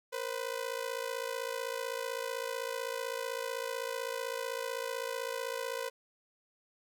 sawtooth ring-modulated tone, 500 Hz, B4, 21 cents sharp, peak -28 dBFS, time 0.12-5.9 s, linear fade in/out 20 ms, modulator 27.9 Hz, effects none

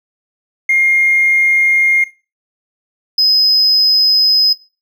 triangle tone pair in turn, 2126 / 5057 Hz, C7 / D#8, +27 / +27 cents, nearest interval octave + minor third, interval 1500 cents, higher second, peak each -6 dBFS, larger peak neither, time 0.69-2.04 / 3.18-4.53 s, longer neither, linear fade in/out 5 ms, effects noise-tail reverb RT60 0.3 s tail -19 dB re dry + tanh soft clip ceiling -5 dBFS

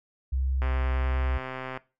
sine tone with vibrato, 65.41 Hz, C2, in tune, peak -24 dBFS, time 0.32-1.38 s, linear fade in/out 10 ms, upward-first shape sine, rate 1.4 Hz, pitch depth 14 cents each way
click train, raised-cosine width 0.5 ms, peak -20 dBFS, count 151, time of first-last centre 0.62-1.774 s, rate 130 Hz
effects noise-tail reverb RT60 0.3 s tail -20 dB re dry

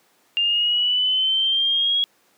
sine linear sweep, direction up, 2794 to 3322 Hz, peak -17 dBFS, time 0.37-2.04 s, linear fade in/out 0 ms, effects pink hiss -60 dBFS RMS until 2.37 s + high-pass 300 Hz 12 dB/octave

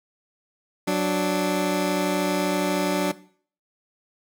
20% pulse tone pair together, 185.5 / 294.5 Hz, F#3 / D4, +5 / +5 cents, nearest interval minor sixth, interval 800 cents, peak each -19 dBFS, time 0.87-3.12 s, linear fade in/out 10 ms, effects noise-tail reverb RT60 0.5 s tail -18 dB re dry

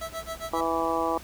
25% pulse tone with tremolo, 655 Hz, E5, 11 cents flat, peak -27 dBFS, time 0.01-0.61 s, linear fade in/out 5 ms, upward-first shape sine, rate 7.4 Hz, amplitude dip 100%
harmonic tone, 164.7 Hz, E3, 1 cent flat, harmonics 2 / 3 / 4 / 5 / 6 / 7, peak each -31 / -31 / -31 / -31 / -31 / -31 dBFS, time 0.53-1.18 s, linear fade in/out 5 ms
effects added 60 Hz sine -47 dBFS peak until 1.23 s + pink hiss -46 dBFS RMS until 1.23 s

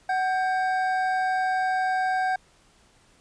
triangle tone pair together, 748 / 1585 Hz, F#5 / G6, +19 / +19 cents, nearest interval octave + minor second, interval 1300 cents, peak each -21 / -27 dBFS, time 0.09-2.36 s, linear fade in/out 5 ms, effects pink hiss -59 dBFS RMS until 3.2 s + resampled to 22050 Hz

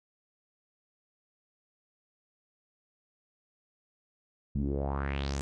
sawtooth tone with low-pass filter sweep, 69.3 Hz, C#2, in tune, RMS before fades -32 dBFS, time 4.55-5.41 s, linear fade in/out 0 ms, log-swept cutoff 180 to 8200 Hz, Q 3.7, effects none

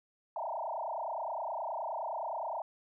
sine tone with frequency modulation, 790 Hz, G5, 13 cents sharp, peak -34 dBFS, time 0.36-2.62 s, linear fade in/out 2 ms, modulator 29.6 Hz, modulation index 5.8, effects none

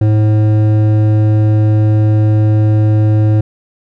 triangle tone with hard clipping, 107.3 Hz, A2, 43 cents flat, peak -9 dBFS, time 0.01-3.41 s, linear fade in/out 5 ms, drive 14 dB, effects none

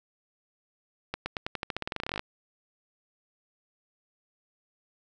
accelerating click train, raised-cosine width 0.3 ms, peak -15 dBFS, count 21, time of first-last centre 1.14-2.194 s, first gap 120 ms, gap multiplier 0.9, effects none

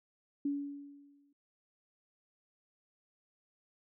sine tone with exponential decay, 284.1 Hz, C#4, 43 cents sharp, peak -29 dBFS, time 0.45-1.33 s, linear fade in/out 5 ms, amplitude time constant 190 ms, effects none

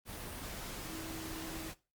sine tone in noise, 322 Hz, E4, 41 cents flat, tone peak -45 dBFS, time 0.83-1.72 s, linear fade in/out 50 ms, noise pink, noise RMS -44 dBFS, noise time 0.05-1.75 s, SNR -4 dB, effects noise-tail reverb RT60 0.3 s tail -19 dB re dry + Opus 32 kbps

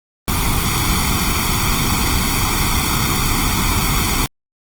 pink noise with comb filter, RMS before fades -17 dBFS, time 0.28-4.26 s, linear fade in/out 0 ms, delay 0.88 ms, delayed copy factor +0.95, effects Opus 24 kbps

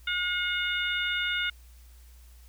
harmonic tone, 719 Hz, F#5, 50 cents flat, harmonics 2 / 3 / 4 / 5, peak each -30 / -32 / -33 / -34 dBFS, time 0.07-1.5 s, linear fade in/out 5 ms, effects added 60 Hz sine -49 dBFS peak until 2.48 s + white hiss -61 dBFS RMS until 2.48 s

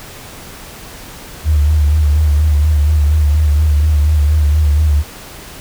sine tone with vibrato, 75.2 Hz, D2, 42 cents sharp, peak -8 dBFS, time 1.44-5.04 s, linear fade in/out 50 ms, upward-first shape sine, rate 4.2 Hz, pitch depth 58 cents each way, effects pink hiss -33 dBFS RMS until 5.6 s

